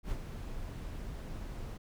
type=noise with ADSR envelope; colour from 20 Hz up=brown; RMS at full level=-35 dBFS; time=0.03-1.78 s; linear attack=81 ms; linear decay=56 ms; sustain=-6 dB; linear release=18 ms; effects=none